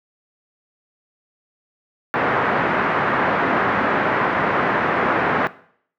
white low-pass noise, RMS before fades -19 dBFS, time 2.14-5.47 s, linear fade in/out 0 ms, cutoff 1700 Hz, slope 24 dB/octave, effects noise-tail reverb RT60 0.6 s tail -18 dB re dry + high-pass 150 Hz 12 dB/octave

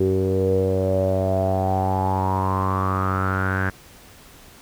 sawtooth tone with low-pass filter sweep, 94.8 Hz, F#2, 43 cents sharp, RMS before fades -21 dBFS, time 0-3.7 s, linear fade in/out 5 ms, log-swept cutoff 390 to 1600 Hz, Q 9.1, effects pink hiss -47 dBFS RMS until 4.61 s

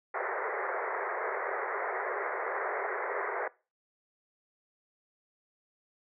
pink band-pass noise, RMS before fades -34 dBFS, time 0.14-3.48 s, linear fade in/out 5 ms, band 380 to 2100 Hz, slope 96 dB/octave, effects noise-tail reverb RT60 0.3 s tail -21 dB re dry

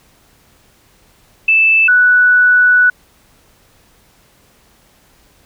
sine tone pair in turn, 2637 / 1480 Hz, E7 / F#6, 0 / 0 cents, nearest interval minor seventh, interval 1000 cents, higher first, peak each -7 / -6 dBFS, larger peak second, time 1.48-1.88 / 1.88-2.9 s, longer second, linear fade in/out 5 ms, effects pink hiss -51 dBFS RMS until 5.45 s

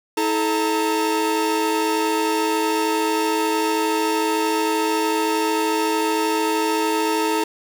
45% pulse tone cluster, 322.1 / 432.1 / 913 Hz, E4 / A4 / A#5, -40 / -31 / -36 cents, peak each -23 dBFS, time 0.17-7.44 s, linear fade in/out 5 ms, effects none

